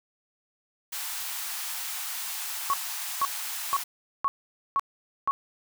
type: high-pass noise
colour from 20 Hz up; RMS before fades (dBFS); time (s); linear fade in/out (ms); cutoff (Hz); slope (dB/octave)
white; -34; 0.92-3.84; 10; 730; 48
type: tone bursts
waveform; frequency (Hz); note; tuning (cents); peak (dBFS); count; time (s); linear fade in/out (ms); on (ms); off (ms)
sine; 1108.7; C#6; 0; -21; 6; 2.7-5.31; 0; 35; 480
effects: none